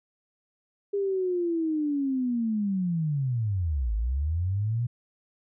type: linear two-way sweep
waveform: sine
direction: down then up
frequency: 405.9 to 51 to 123 Hz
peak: -24 dBFS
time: 0.93-4.87 s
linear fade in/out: 10 ms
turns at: 3.94 s
effects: none